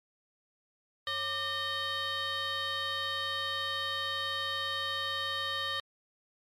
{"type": "tone with frequency modulation", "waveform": "sine", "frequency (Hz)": 2467, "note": "D#7", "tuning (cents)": -15, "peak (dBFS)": -29, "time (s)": [1.07, 5.8], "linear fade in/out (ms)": 2, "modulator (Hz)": 640, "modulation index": 2.5, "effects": ["tanh soft clip ceiling -29 dBFS", "MP3 64 kbps"]}